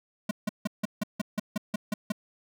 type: tone bursts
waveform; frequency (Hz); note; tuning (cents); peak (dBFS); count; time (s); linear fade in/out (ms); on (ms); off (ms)
square; 210; G#3; +19; -26; 11; 0.29-2.121; 5; 21; 160
effects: none